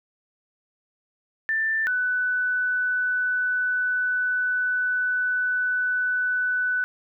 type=tone pair in turn; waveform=sine; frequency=1777 / 1494.3 Hz; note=A6 / F#6; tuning=+17 / +17 cents; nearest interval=minor third; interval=300 cents; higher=first; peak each=-21 dBFS; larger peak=neither; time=1.49-1.87 / 1.87-6.84 s; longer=second; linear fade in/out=0 ms; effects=none